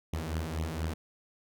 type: beating tone pair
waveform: sawtooth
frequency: 77.78 / 81.98 Hz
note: D#2 / E2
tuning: 0 / -9 cents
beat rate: 4.2 Hz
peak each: -31 dBFS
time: 0.13-0.94 s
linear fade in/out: 5 ms
effects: none